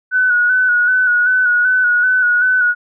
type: tone with vibrato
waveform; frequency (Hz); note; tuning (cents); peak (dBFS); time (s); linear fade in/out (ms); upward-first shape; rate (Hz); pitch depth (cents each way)
sine; 1480; F#6; 0; -10; 0.11-2.75; 50; square; 2.6; 31
effects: none